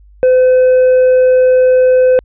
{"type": "tone with hard clipping", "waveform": "sine", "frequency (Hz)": 510, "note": "C5", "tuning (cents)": -44, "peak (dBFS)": -6, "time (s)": [0.23, 2.19], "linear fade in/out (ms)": 0, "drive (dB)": 2, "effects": ["added 50 Hz sine -39 dBFS peak until 2.24 s", "resampled to 8000 Hz"]}